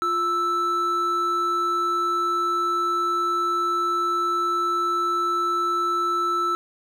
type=tone pair together; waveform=triangle; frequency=349.6 / 1320 Hz; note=F4 / E6; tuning=+2 / +2 cents; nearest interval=octave + major seventh; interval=2300 cents; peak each=-28 / -19 dBFS; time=0.02-6.55 s; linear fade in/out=0 ms; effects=none